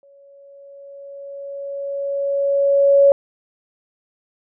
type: tone with exponential growth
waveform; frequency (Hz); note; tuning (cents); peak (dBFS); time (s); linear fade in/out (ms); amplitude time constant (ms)
sine; 559; C#5; +14; -7; 0.03-3.12; 1; 670
effects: none